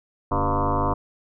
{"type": "tone with frequency modulation", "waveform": "sine", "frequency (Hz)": 493.9, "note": "B4", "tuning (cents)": 0, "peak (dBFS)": -19, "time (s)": [0.31, 0.94], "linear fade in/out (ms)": 10, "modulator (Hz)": 104, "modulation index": 6.3, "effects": []}